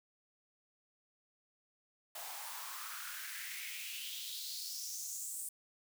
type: noise with high-pass filter sweep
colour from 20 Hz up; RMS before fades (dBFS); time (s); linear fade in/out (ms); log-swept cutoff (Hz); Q
white; -44; 2.15-5.49; 5; 700 to 8900; 4
effects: none